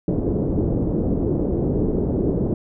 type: low-pass noise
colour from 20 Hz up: white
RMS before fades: -21 dBFS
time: 0.08-2.54 s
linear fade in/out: 2 ms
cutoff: 410 Hz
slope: 24 dB/octave
effects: none